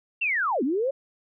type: linear two-way sweep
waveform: sine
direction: down then up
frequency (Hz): 2783 to 235.8 to 566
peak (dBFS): -22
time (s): 0.21-0.91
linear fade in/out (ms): 10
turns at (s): 0.63
effects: none